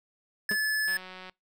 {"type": "tone", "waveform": "square", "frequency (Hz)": 1726, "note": "A6", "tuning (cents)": -34, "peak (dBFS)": -26, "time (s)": [0.49, 0.97], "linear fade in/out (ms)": 2}
{"type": "tone with exponential decay", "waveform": "25% pulse", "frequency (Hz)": 207.7, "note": "G#3", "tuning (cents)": 0, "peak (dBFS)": -27, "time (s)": [0.51, 0.59], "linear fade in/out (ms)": 2, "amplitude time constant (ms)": 16}
{"type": "click train", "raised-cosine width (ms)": 0.3, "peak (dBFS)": -28, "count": 78, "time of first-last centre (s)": [0.88, 1.296], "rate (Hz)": 185}
{"effects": ["noise-tail reverb RT60 0.2 s tail -26 dB re dry"]}